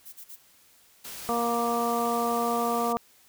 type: noise bursts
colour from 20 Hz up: violet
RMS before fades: -43 dBFS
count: 3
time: 0.05-0.364 s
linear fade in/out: 20 ms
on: 80 ms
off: 37 ms
type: noise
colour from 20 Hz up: white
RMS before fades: -40 dBFS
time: 1.04-2.93 s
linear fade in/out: 10 ms
type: harmonic tone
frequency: 235.1 Hz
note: A#3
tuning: 15 cents sharp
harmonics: 1 / 2 / 3 / 4 / 5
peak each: -31 / -30 / -29 / -34 / -30 dBFS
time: 1.29-2.97 s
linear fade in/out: 0 ms
effects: white hiss -59 dBFS RMS until 3.28 s